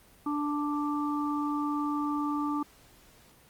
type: harmonic tone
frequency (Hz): 293.7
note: D4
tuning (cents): 0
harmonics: 1 / 3 / 4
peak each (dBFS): -29 / -37 / -34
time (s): 0.26-2.63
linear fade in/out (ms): 5
effects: pink hiss -58 dBFS RMS until 3.49 s + Opus 32 kbps